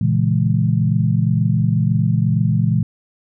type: chord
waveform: sine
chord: A# half-diminished seventh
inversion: none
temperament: equal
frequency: 116.54 / 138.59 / 164.81 / 207.7 Hz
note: A#2 / C#3 / E3 / G#3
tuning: 0 / 0 / 0 / 0 cents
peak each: -17 / -21 / -18 / -22 dBFS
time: 0.01-2.83 s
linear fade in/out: 5 ms
effects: none